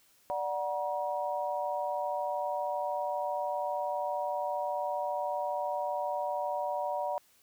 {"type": "chord", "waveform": "sine", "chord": "D augmented", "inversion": "none", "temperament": "equal with one note detuned", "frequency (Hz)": [587.3, 740, 952.5], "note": ["D5", "F#5", "A#5"], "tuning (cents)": [0, 0, 37], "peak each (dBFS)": [-34, -35, -35], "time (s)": [0.3, 7.18], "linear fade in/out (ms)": 0, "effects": ["white hiss -65 dBFS RMS until 7.42 s"]}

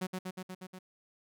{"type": "tone with echo", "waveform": "sawtooth", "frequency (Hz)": 185, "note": "F#3", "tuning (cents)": 0, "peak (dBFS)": -29, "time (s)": [0.01, 0.07], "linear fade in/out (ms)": 10, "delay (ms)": 120, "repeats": 6, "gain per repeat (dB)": -2, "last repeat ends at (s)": 0.79, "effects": []}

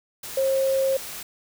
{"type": "tone in noise", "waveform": "sine", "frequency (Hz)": 536, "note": "C5", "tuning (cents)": 42, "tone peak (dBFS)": -19, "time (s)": [0.37, 0.97], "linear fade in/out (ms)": 5, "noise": "white", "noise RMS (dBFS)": -36, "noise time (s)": [0.23, 1.23], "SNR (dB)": 14, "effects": []}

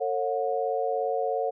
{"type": "tone cluster", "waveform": "sine", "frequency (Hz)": [450.9, 548, 725], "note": ["A4", "C#5", "F#5"], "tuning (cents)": [42, -20, -35], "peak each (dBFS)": -29, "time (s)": [0, 1.51], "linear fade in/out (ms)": 20, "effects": []}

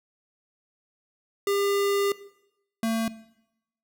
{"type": "tone pair in turn", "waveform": "square", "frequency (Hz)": [400.9, 225], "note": ["G4", "A3"], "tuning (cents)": [39, 39], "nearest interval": "minor seventh", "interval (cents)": 1000, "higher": "first", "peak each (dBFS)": [-23, -24], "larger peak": "first", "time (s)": [[1.47, 2.12], [2.83, 3.08]], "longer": "first", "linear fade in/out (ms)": 2, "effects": ["noise-tail reverb RT60 0.8 s tail -17 dB re dry"]}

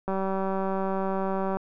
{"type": "click train", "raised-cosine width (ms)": 1, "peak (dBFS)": -16, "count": 287, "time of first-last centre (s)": [0.08, 1.57], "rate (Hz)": 192, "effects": []}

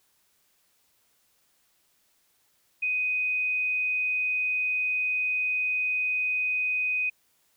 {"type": "tone", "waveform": "sine", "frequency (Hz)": 2500, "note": "D#7", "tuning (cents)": 8, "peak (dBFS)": -24, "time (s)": [2.82, 7.1], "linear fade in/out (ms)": 10, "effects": ["white hiss -68 dBFS RMS until 7.56 s"]}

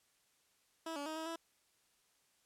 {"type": "tone with pitch steps", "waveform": "15% pulse", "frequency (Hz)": [325.7, 286.1, 314.4, 320.2, 330.4], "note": ["E4", "D4", "D#4", "D#4", "E4"], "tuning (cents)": [-21, -45, 18, 50, 4], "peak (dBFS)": -34, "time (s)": [0.86, 1.36], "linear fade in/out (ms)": 5, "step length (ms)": 100, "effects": ["white hiss -74 dBFS RMS until 2.45 s", "low-pass 11000 Hz 12 dB/octave"]}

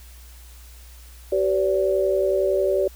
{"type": "tone cluster", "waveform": "sine", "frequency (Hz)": [383.5, 504, 575], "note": ["G4", "B4", "D5"], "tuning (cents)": [-38, 35, -37], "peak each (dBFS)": [-21, -27, -21], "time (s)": [1.32, 2.88], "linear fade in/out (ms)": 5, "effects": ["added 60 Hz sine -42 dBFS peak until 2.95 s", "white hiss -50 dBFS RMS until 2.95 s"]}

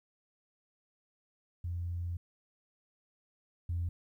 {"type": "tone pair in turn", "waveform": "sine", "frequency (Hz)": [86.7, 86.05], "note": ["F2", "F2"], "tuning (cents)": [-12, -25], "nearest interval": "unison", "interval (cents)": 13, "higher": "first", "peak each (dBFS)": [-33, -30], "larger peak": "second", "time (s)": [[1.64, 2.17], [3.69, 3.89]], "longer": "first", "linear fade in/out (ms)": 5, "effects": ["tanh soft clip ceiling -27 dBFS", "12-bit"]}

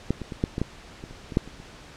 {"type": "clicks", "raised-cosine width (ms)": 3, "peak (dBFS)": [-9, -20, -20, -9, -15, -11, -24, -30, -23, -6, -28, -30], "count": 12, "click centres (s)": [0.106, 0.217, 0.322, 0.439, 0.581, 0.616, 1.039, 1.11, 1.322, 1.371, 1.476, 1.601], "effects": ["pink hiss -46 dBFS RMS until 1.96 s", "low-pass 6000 Hz 12 dB/octave"]}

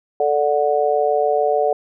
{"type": "harmonic tone", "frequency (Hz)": 146.83, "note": "D3", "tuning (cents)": 0, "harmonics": [3, 4, 5], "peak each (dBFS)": [-19, -19, -19], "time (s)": [0.2, 1.73], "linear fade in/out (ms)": 2, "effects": []}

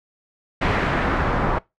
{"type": "noise with low-pass filter sweep", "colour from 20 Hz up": "pink", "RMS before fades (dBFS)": -21, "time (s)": [0.61, 1.59], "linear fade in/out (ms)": 10, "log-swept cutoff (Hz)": [2100, 1200], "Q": 1.3, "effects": ["noise-tail reverb RT60 0.2 s tail -22 dB re dry"]}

